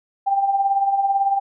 sine tone with tremolo, 790 Hz, G5, 13 cents sharp, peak -13 dBFS, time 0.26-1.4 s, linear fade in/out 20 ms, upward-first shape triangle, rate 18 Hz, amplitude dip 65%, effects none

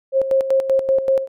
sine tone with tremolo, 535 Hz, C5, 38 cents sharp, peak -12 dBFS, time 0.12-1.28 s, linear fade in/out 50 ms, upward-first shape square, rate 5.2 Hz, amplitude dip 65%, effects none

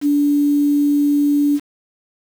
sine tone with quantisation, 289.4 Hz, D4, 25 cents flat, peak -12 dBFS, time 0.01-1.6 s, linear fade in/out 50 ms, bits 6, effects none

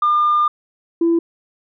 sine tone pair in turn, 1204 / 335.4 Hz, D6 / E4, +43 / +30 cents, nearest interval octave + minor seventh, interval 2213 cents, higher first, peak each -11 dBFS, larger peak neither, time 0.02-0.48 / 1.01-1.19 s, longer first, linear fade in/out 5 ms, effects tanh soft clip ceiling -9 dBFS

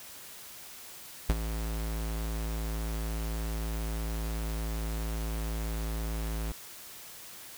square tone with ADSR envelope, 55 Hz, A1, in tune, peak -20 dBFS, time 1.29-6.52 s, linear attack 8 ms, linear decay 34 ms, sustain -12 dB, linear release 4 ms, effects white hiss -47 dBFS RMS until 7.57 s

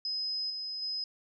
sine tone with level steps, 5060 Hz, D#8, 28 cents sharp, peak -31 / -35 / -32 dBFS, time 0.05-1.04 s, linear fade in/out 2 ms, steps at 0.5 / 0.82 s, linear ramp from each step 2 ms, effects none

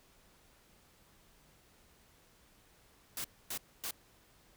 white noise bursts, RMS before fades -39 dBFS, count 3, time 3.17-3.909 s, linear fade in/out 2 ms, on 73 ms, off 260 ms, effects pink hiss -65 dBFS RMS until 4.56 s

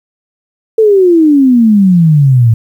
sine exponential sweep, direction down, 452.6 to 110 Hz, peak -3 dBFS, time 0.78-2.54 s, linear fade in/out 5 ms, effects 7-bit

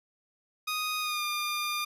15% pulse tone with pitch glide, 1244.5 to 1204.2 Hz, D#6 to D6, 0 to +43 cents, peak -23 dBFS, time 0.67-1.85 s, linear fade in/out 10 ms, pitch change -57 cents, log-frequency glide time 1-1.24 s, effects resampled to 32000 Hz

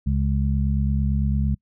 harmonic tone, 68.9 Hz, C#2, 10 cents flat, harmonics 1 / 2 / 3, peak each -21 / -24 / -26 dBFS, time 0.06-1.55 s, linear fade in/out 10 ms, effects noise-tail reverb RT60 0.1 s tail -26 dB re dry

